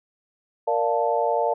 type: chord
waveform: sine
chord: Bb major seventh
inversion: none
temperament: equal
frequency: 466.2 / 587.3 / 698.5 / 880 Hz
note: Bb4 / D5 / F5 / A5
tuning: 0 / 0 / 0 / 0 cents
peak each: -25 dBFS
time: 0.67-1.54 s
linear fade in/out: 10 ms
effects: none